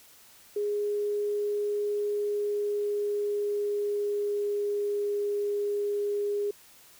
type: tone with pitch glide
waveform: sine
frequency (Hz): 413.5 to 409.9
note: G#4 to G#4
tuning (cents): -8 to -23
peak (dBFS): -26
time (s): 0.56-6.51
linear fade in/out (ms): 5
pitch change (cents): -15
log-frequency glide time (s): 2.03-5.09
effects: white hiss -55 dBFS RMS until 6.99 s